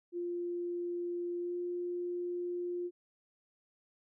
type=tone with pitch glide; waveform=sine; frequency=349.2 to 352.6 Hz; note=F4 to F4; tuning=0 to +17 cents; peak=-34 dBFS; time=0.12-2.91 s; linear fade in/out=50 ms; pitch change=+17 cents; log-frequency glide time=1.39-1.56 s; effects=none